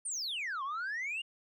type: exponential two-way sweep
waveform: sine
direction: down then up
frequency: 9397 to 1042 to 2890 Hz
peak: -32 dBFS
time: 0.05-1.22 s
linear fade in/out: 10 ms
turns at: 0.63 s
effects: tanh soft clip ceiling -33 dBFS